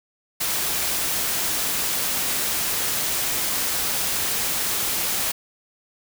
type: noise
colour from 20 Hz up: white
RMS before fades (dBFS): -24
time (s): 0.4-5.32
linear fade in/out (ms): 10
effects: none